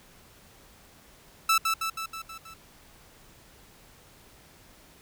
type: tone with echo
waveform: sawtooth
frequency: 1318.5 Hz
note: E6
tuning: in tune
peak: -16 dBFS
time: 1.49-1.58 s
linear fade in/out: 5 ms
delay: 160 ms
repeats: 6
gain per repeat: -4 dB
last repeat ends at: 2.54 s
effects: pink hiss -55 dBFS RMS until 5.01 s